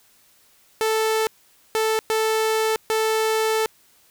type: tone bursts at uneven times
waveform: sawtooth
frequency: 440 Hz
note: A4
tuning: in tune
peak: -15 dBFS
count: 4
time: 0.81-1.27 / 1.75-1.99 / 2.1-2.76 / 2.9-3.66 s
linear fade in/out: 0 ms
effects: white hiss -57 dBFS RMS until 4.1 s